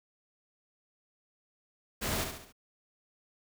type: noise with echo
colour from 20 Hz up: pink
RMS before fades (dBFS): -33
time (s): 2.01-2.25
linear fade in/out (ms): 20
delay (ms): 69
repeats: 4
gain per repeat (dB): -6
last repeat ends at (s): 2.526
effects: none